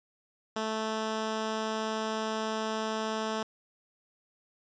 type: tone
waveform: 10% pulse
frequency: 219.2 Hz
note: A3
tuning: 6 cents flat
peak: -22 dBFS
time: 0.56-3.43 s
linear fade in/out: 5 ms
effects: resampled to 16000 Hz